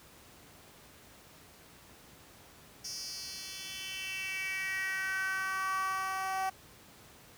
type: tone with high-pass filter sweep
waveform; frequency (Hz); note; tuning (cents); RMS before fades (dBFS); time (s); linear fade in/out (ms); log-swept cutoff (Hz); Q
10% pulse; 381.3; G4; -48; -36; 2.84-6.5; 10; 5400 to 770; 4.6
effects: pink hiss -56 dBFS RMS until 7.37 s + high-pass 60 Hz 12 dB/octave